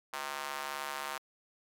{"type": "tone with high-pass filter", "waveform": "square", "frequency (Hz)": 71.2, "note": "C#2", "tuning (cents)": 47, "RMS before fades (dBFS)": -39, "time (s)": [0.13, 1.18], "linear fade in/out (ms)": 5, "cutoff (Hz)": 1000, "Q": 1.5, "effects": ["AAC 64 kbps"]}